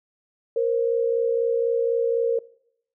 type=tone pair together; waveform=sine; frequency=466.2 / 530.2 Hz; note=A#4 / C5; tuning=0 / +23 cents; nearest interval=major second; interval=223 cents; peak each=-20 / -26 dBFS; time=0.56-2.39 s; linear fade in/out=5 ms; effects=noise-tail reverb RT60 0.7 s tail -22 dB re dry